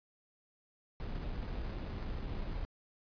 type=noise with sample-and-hold; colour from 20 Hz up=brown; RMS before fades=-39 dBFS; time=1-2.65 s; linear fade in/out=0 ms; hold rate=3150 Hz; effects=resampled to 11025 Hz